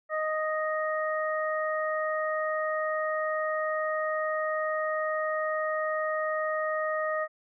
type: harmonic tone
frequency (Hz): 622.3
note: D#5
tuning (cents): 0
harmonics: 1 / 2 / 3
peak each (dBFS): -29 / -32 / -34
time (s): 0.09-7.28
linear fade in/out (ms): 50
effects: none